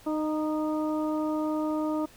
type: harmonic tone with a mistuned harmonic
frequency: 307.7 Hz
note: D#4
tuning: 19 cents flat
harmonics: 1 / 2 / 3 / 4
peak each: -27 / -33 / -37 / -39 dBFS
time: 0.06-2.06 s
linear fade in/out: 10 ms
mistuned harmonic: 3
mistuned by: +18 cents
effects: pink hiss -54 dBFS RMS until 2.16 s